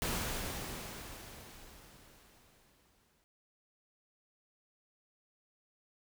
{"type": "noise with exponential decay", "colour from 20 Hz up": "pink", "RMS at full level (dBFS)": -34, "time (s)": [0.02, 3.24], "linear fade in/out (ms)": 0, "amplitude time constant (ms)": 700, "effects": []}